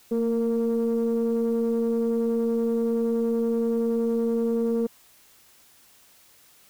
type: ring-modulated tone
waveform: triangle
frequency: 117.1 Hz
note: A#2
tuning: 8 cents sharp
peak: -15 dBFS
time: 0.11-4.87 s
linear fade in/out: 10 ms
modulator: 346 Hz
effects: tanh soft clip ceiling -16 dBFS + white hiss -56 dBFS RMS until 6.69 s